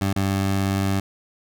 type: tone with dropouts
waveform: 20% pulse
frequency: 97.4 Hz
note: G2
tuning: 11 cents flat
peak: -15 dBFS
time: 0.01-1 s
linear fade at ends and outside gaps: 5 ms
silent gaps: 0.13-0.161 s
effects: none